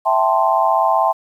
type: chord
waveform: sine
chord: A minor seventh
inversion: second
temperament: equal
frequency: 659.3 / 784 / 880 / 1046.5 Hz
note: E5 / G5 / A5 / C6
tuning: 0 / 0 / 0 / 0 cents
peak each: -18 dBFS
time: 0.05-1.13 s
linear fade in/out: 20 ms
effects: 8-bit